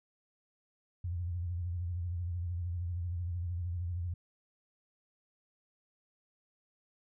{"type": "tone with vibrato", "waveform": "sine", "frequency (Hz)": 87.31, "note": "F2", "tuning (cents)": 0, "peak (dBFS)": -33, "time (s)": [1.04, 4.14], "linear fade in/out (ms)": 5, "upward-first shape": "triangle", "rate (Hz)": 13, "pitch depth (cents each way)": 94, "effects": []}